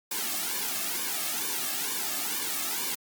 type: noise with flanger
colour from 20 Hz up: white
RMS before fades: -31 dBFS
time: 0.11-2.95 s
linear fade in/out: 5 ms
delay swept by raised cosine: 1.5 to 2.09 ms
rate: 2.2 Hz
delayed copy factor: -1
effects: high-pass 200 Hz 12 dB/octave + Opus 48 kbps